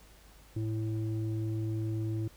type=tone with low-pass filter; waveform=square; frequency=110 Hz; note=A2; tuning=in tune; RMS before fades=-33 dBFS; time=0.56-2.28 s; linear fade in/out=5 ms; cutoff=270 Hz; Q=4.4; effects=added 51 Hz sine -56 dBFS peak until 2.36 s + pink hiss -59 dBFS RMS until 2.36 s